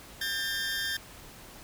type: tone pair together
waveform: 20% pulse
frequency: 1600 / 1795.9 Hz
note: G6 / A6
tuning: +35 / +35 cents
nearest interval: major second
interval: 200 cents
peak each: -28 dBFS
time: 0.21-0.97 s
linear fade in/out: 5 ms
effects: pink hiss -49 dBFS RMS until 1.63 s